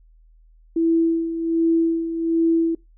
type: tone with tremolo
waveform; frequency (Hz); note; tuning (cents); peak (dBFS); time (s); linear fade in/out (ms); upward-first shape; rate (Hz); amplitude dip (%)
sine; 330; E4; +2; -14; 0.76-2.75; 5; sine; 1.3; 65
effects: noise-tail reverb RT60 0.2 s tail -23 dB re dry + added 40 Hz sine -49 dBFS peak until 2.97 s

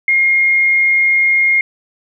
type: tone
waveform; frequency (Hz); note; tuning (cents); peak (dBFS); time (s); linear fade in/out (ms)
sine; 2136; C7; +35; -9; 0.08-1.61; 2
effects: none

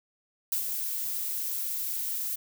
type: noise with ADSR envelope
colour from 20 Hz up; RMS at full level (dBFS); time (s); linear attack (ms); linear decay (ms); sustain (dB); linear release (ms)
violet; -27; 0.52-2.36; 3; 90; -5; 11
effects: none

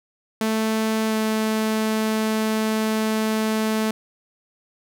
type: tone with pitch glide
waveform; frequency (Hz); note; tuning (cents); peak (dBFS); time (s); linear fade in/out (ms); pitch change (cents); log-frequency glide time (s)
sawtooth; 220 to 218.4; A3 to A3; 0 to -13; -16; 0.41-3.91; 2; -13; 1.08-1.14
effects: none

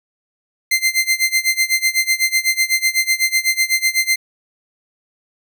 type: tone with tremolo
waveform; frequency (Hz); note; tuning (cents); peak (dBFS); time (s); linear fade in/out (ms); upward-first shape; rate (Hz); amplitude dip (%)
sawtooth; 2082; C7; -9; -8; 0.71-4.16; 5; sine; 8; 90
effects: none

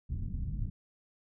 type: low-pass noise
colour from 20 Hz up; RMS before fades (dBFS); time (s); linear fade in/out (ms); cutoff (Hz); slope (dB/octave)
pink; -35; 0.09-0.7; 10; 180; 24
effects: none

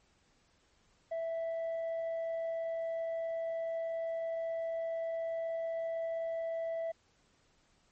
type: tone with tanh clipping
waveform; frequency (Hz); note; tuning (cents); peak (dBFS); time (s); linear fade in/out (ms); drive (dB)
sine; 659.3; E5; 0; -34; 1.11-6.92; 10; 2
effects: pink hiss -70 dBFS RMS until 7.91 s + MP3 32 kbps

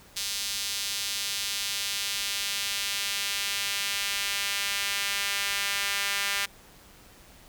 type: tone with high-pass filter sweep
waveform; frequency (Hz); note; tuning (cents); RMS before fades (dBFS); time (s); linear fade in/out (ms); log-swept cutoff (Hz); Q
sawtooth; 200; G3; +35; -30; 0.16-6.46; 10; 4000 to 2000; 1.2
effects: pink hiss -53 dBFS RMS until 7.48 s

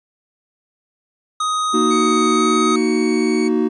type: tone with pitch glide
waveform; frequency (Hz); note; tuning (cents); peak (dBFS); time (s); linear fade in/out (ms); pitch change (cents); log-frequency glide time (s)
square; 1251 to 1259.7; D#6 to D#6; +9 to +21; -18; 1.4-2.76; 5; +12; 2.34-2.42
type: chord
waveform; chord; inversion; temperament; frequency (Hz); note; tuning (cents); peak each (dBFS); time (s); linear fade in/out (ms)
triangle; D# minor; second; just; 233.3 / 311.1 / 373.4; A#3 / D#4 / F#4; +2 / 0 / +16; -17; 1.73-3.69; 20
type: tone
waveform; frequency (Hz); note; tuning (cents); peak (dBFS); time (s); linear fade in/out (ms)
sawtooth; 2236; C#7; +14; -24; 1.9-3.49; 20
effects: resampled to 22050 Hz

